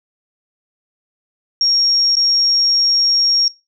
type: tone with dropouts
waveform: sine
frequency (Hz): 5570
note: F8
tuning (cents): -5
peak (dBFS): -11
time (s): 1.61-3.48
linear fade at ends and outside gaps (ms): 1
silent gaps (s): 2.154-2.168
effects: noise-tail reverb RT60 0.3 s tail -25 dB re dry